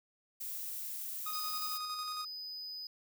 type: noise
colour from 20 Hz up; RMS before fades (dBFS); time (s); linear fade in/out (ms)
violet; -41; 0.4-1.78; 10
type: tone with tremolo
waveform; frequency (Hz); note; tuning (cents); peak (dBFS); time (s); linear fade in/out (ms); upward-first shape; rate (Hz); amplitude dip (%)
45% pulse; 1244.5; D#6; 0; -38; 1.26-2.25; 5; square; 11; 35
type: tone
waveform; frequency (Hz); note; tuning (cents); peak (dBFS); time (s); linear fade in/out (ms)
triangle; 4992; D#8; +5; -40; 1.33-2.87; 2
effects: none

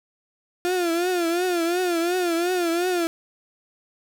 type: tone with vibrato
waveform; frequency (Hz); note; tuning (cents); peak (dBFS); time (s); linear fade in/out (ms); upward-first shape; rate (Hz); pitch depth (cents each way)
35% pulse; 349.2; F4; 0; -19; 0.65-3.07; 0; triangle; 2.8; 110
effects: none

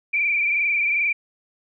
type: tone with frequency modulation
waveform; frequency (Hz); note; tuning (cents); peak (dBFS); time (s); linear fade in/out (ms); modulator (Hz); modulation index
sine; 2349; D7; 0; -18; 0.13-1.13; 10; 22.5; 3.2
effects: none

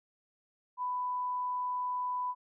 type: tone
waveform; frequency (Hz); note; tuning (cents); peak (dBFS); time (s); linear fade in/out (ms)
sine; 995; B5; +13; -31; 0.77-2.35; 50
effects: none

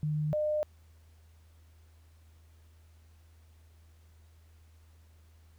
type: tone pair in turn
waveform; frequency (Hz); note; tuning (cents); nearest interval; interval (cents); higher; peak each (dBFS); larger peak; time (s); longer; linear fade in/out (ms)
sine; 151.4 / 605.6; D#3 / D#5; -47 / -47; 2 octaves; 2400; second; -28 / -27; second; 0.03-0.33 / 0.33-0.63; neither; 0
effects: added 80 Hz sine -56 dBFS peak until 5.58 s + pink hiss -69 dBFS RMS until 5.58 s

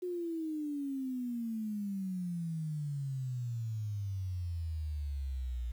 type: exponential sweep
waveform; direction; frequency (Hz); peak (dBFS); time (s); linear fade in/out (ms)
sine; down; 364.6 to 58.27; -34; 0.02-5.72; 10
effects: 10-bit

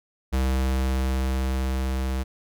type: tone with level ramp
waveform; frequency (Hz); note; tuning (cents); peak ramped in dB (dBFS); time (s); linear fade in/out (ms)
square; 65.41; C2; 0; -21 to -25; 0.32-2.24; 20
effects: none

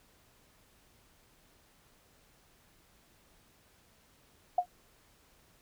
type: tone with exponential decay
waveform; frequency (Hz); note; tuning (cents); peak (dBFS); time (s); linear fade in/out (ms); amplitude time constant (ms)
sine; 717; F5; +45; -20; 4.58-4.66; 5; 17
effects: pink hiss -65 dBFS RMS until 5.61 s

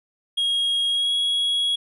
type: tone with pitch glide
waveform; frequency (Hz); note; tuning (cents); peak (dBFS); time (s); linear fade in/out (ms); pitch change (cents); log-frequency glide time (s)
triangle; 3277 to 3327; G#7 to G#7; -24 to +2; -18; 0.37-1.76; 10; +26; 0.89-1.13
effects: resampled to 24000 Hz

